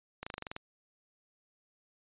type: slowing click train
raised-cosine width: 0.3 ms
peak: -23 dBFS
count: 9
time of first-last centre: 0.23-0.564 s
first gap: 35 ms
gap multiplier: 1.05
effects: resampled to 8000 Hz